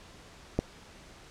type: click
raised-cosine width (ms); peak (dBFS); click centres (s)
2; -12; 0.59
effects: pink hiss -52 dBFS RMS until 1.3 s + low-pass 7000 Hz 12 dB/octave